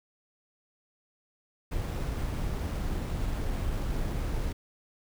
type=noise with sample-and-hold; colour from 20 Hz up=brown; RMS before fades=-31 dBFS; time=1.71-4.53 s; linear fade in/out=10 ms; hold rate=11025 Hz; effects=none